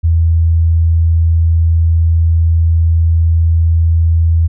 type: tone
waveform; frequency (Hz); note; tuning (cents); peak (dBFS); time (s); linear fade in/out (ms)
sine; 82.41; E2; 0; -7; 0.03-4.48; 20
effects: none